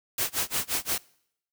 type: noise with tremolo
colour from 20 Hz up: white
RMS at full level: -26 dBFS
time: 0.18-0.98 s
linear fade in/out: 2 ms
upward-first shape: sine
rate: 5.7 Hz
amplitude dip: 100%
effects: noise-tail reverb RT60 0.7 s tail -24 dB re dry